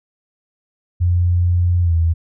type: tone with pitch glide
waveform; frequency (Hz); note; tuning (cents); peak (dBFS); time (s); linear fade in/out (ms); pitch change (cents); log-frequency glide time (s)
sine; 88.1 to 82.68; F2 to E2; +16 to +6; -12; 1-2.14; 20; -110; 1.82-1.94
effects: none